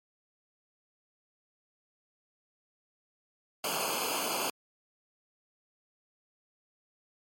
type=noise with comb filter; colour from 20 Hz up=pink; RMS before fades=-32 dBFS; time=3.64-4.5 s; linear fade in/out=2 ms; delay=0.53 ms; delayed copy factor=-1; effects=high-pass 200 Hz 12 dB/octave + MP3 64 kbps